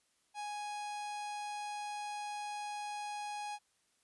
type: tone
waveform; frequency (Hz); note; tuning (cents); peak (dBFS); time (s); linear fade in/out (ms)
45% pulse; 830.6; G#5; 0; -39; 0.34-3.59; 50
effects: white hiss -75 dBFS RMS until 4.03 s + resampled to 24000 Hz